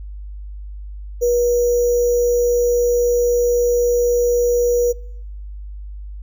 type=tone with sample-and-hold; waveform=sine; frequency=481.9 Hz; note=B4; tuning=43 cents flat; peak=-13 dBFS; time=1.21-4.93 s; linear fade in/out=20 ms; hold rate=6300 Hz; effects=noise-tail reverb RT60 0.8 s tail -26 dB re dry + added 50 Hz sine -29 dBFS peak until 6.22 s